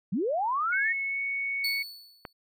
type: linear sweep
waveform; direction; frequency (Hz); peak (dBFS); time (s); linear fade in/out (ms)
sine; up; 155.56 to 1900; -25; 0.12-0.93; 10
type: tone with pitch glide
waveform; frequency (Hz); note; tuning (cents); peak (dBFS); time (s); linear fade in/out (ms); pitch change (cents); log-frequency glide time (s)
sine; 2197 to 2221; C#7 to C#7; -16 to +3; -28; 0.72-1.83; 10; +19; 1.04-1.21
type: tone with exponential decay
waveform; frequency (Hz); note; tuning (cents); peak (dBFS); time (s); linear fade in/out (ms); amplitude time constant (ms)
45% pulse; 4443; C#8; +3; -26; 1.64-2.33; 5; 150
type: click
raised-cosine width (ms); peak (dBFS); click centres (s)
0.5; -22; 2.252
effects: none